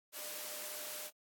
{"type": "tone in noise", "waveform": "sine", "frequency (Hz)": 602, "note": "D5", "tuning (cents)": 43, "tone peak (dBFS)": -54, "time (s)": [0.12, 1.11], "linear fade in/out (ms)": 50, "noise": "white", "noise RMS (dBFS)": -44, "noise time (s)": [0.12, 1.11], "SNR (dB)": -13, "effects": ["high-pass 300 Hz 12 dB/octave", "AAC 64 kbps"]}